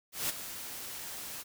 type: noise with ADSR envelope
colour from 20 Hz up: white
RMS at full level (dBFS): -31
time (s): 0.12-1.44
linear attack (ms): 170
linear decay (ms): 21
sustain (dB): -11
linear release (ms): 34
effects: none